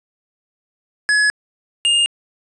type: tone pair in turn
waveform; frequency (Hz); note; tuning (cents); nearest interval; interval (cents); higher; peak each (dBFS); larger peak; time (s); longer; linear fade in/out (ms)
square; 1693 / 2824; G#6 / F7; +33 / +19; major sixth; 886; second; -13; neither; 1.09-1.3 / 1.85-2.06; neither; 0
effects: resampled to 22050 Hz + 9-bit